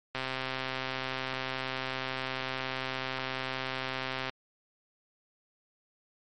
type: click train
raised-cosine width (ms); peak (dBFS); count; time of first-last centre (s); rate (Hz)
0.3; -17; 544; 0.15-4.295; 131
effects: MP3 48 kbps